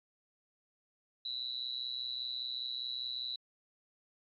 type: tone with amplitude modulation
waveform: sine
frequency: 3942 Hz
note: B7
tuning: 4 cents flat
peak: -32 dBFS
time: 1.25-3.36 s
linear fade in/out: 5 ms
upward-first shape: sine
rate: 125 Hz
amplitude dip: 100%
effects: AAC 64 kbps